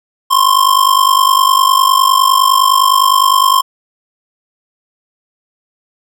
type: ring-modulated tone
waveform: square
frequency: 1059 Hz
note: C6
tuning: 21 cents sharp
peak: -5 dBFS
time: 0.3-3.62 s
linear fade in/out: 20 ms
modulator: 24.9 Hz
effects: none